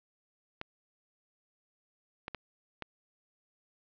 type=clicks; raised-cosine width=0.3 ms; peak=-21 dBFS; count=4; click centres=0.614 / 2.281 / 2.347 / 2.823 s; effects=low-pass 4000 Hz 12 dB/octave